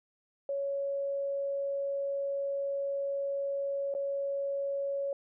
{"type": "tone with dropouts", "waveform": "sine", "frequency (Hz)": 557, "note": "C#5", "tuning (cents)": 8, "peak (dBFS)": -30, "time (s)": [0.49, 5.13], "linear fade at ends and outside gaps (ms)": 2, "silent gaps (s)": [3.94, 3.949], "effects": []}